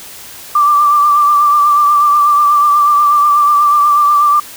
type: tone with vibrato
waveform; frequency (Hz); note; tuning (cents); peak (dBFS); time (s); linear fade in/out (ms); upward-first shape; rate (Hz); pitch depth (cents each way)
sine; 1174.7; D6; 0; -6; 0.55-4.4; 5; triangle; 8.2; 40
effects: white hiss -32 dBFS RMS until 4.56 s